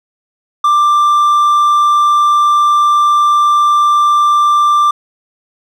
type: tone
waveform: triangle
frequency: 1182 Hz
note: D6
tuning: 11 cents sharp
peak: -5 dBFS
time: 0.64-4.91 s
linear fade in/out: 5 ms
effects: none